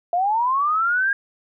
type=linear sweep; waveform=sine; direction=up; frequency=676 to 1635 Hz; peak=-17 dBFS; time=0.13-1.13 s; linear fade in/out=2 ms; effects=none